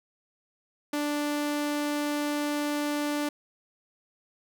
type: tone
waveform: sawtooth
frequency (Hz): 293.7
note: D4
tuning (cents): 0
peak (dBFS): -23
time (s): 0.93-3.29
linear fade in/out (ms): 5
effects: none